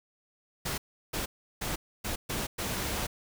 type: noise bursts at uneven times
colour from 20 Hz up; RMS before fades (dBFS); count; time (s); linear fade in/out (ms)
pink; -33; 6; 0.65-0.78 / 1.13-1.26 / 1.61-1.76 / 2.04-2.16 / 2.29-2.47 / 2.58-3.07; 10
effects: none